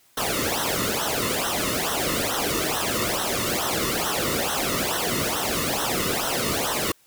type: noise with flanger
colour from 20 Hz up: pink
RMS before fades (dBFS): -25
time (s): 0.17-6.92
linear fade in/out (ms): 5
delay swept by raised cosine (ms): 0.42 to 1.28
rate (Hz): 2.3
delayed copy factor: -0.9
effects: white hiss -59 dBFS RMS until 7.06 s